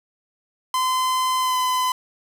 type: tone with pitch glide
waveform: 45% pulse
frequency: 1027 to 1013.4 Hz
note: C6 to B5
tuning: -33 to +44 cents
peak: -19 dBFS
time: 0.74-1.92 s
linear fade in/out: 2 ms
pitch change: -23 cents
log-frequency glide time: 1.4-1.57 s
effects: none